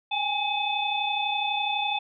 sine tone cluster, 805 / 837 / 2552 / 3528 Hz, G5 / G#5 / D#7 / A7, +46 / +13 / +43 / +4 cents, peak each -30 dBFS, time 0.11-1.99 s, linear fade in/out 10 ms, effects none

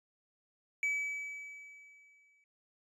triangle tone with exponential decay, 2290 Hz, D7, 44 cents flat, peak -27 dBFS, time 0.83-2.44 s, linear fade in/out 1 ms, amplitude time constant 350 ms, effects resampled to 24000 Hz

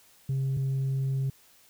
sine tone pair in turn, 134.5 / 134.5 Hz, C3 / C3, +48 / +48 cents, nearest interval unison, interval 0 cents, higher neither, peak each -23 dBFS, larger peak neither, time 0.29-0.57 / 0.57-1.3 s, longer second, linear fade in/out 5 ms, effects tanh soft clip ceiling -24 dBFS + white hiss -59 dBFS RMS until 1.69 s

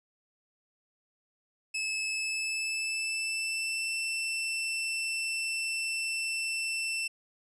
sawtooth tone with pitch glide, 2600 to 2675 Hz, E7 to E7, -24 to +25 cents, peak -27 dBFS, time 1.74-7.08 s, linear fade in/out 10 ms, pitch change +49 cents, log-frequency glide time 2.08-3.95 s, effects resampled to 24000 Hz

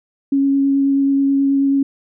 sine tone with vibrato, 275.8 Hz, C#4, 9 cents flat, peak -12 dBFS, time 0.32-1.83 s, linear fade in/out 5 ms, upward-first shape sine, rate 9.3 Hz, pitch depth 9 cents each way, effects none

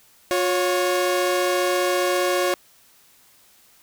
sawtooth tone pair together, 358 / 554.4 Hz, F4 / C#5, +43 / 0 cents, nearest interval minor sixth, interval 757 cents, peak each -18 dBFS, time 0.31-2.54 s, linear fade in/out 0 ms, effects white hiss -55 dBFS RMS until 3.82 s

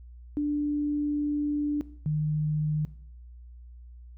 sine tone pair in turn, 293.7 / 152.47 Hz, D4 / D#3, 0 / -35 cents, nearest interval major seventh, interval 1135 cents, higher first, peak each -24 dBFS, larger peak neither, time 0.37-1.81 / 2.06-2.85 s, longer first, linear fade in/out 0 ms, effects noise-tail reverb RT60 0.6 s tail -18 dB re dry + added 60 Hz sine -44 dBFS peak until 4.17 s

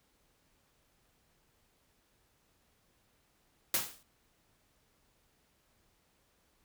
white noise with exponential decay, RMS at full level -27 dBFS, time 3.74-4.03 s, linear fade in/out 1 ms, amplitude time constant 61 ms, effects pink hiss -72 dBFS RMS until 6.64 s

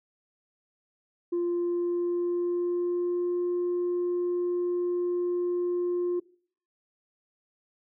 sine tone with pitch glide, 347.7 to 353.4 Hz, F4 to F4, -8 to +21 cents, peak -23 dBFS, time 1.32-6.2 s, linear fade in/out 10 ms, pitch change +29 cents, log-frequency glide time 1.44-3.43 s, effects noise-tail reverb RT60 0.5 s tail -21 dB re dry + tanh soft clip ceiling -23 dBFS

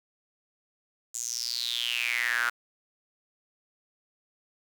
sawtooth tone with high-pass filter sweep, 119.2 Hz, A#2, 39 cents sharp, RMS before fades -30 dBFS, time 1.14-2.5 s, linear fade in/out 10 ms, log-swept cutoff 7300 to 1400 Hz, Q 7.9, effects 9-bit

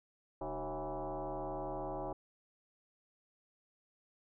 sine tone with frequency modulation, 133.7 Hz, C3, 38 cents sharp, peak -37 dBFS, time 0.41-2.13 s, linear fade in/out 5 ms, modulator 170 Hz, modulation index 4.9, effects none

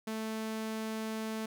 sawtooth tone, 220 Hz, A3, in tune, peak -31 dBFS, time 0.07-1.46 s, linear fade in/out 5 ms, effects none

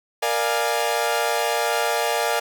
sawtooth chord, Bb dominant seventh, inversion none, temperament equal with one note detuned, 466.2 / 594.5 / 698.5 / 830.6 Hz, Bb4 / D5 / F5 / Ab5, 0 / +21 / 0 / 0 cents, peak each -22 dBFS, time 0.22-2.4 s, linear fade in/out 10 ms, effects none

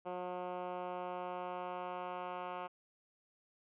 10% pulse tone with band-pass filter sweep, 180 Hz, F#3, 47 cents flat, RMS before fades -42 dBFS, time 0.05-2.68 s, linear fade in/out 20 ms, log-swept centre 600 to 1100 Hz, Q 0.92, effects resampled to 8000 Hz

